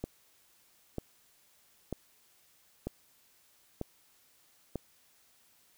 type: click train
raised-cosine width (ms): 2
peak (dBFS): -21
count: 6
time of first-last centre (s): 0.04-4.757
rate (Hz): 1.06
effects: white hiss -66 dBFS RMS until 5.77 s